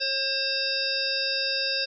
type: harmonic tone with a mistuned harmonic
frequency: 534 Hz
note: C5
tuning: 35 cents sharp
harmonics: 1 / 3 / 5 / 7 / 9 / 10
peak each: -34 / -33 / -33 / -33 / -28 / -32 dBFS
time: 0-1.86 s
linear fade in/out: 20 ms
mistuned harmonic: 1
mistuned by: +23 cents
effects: none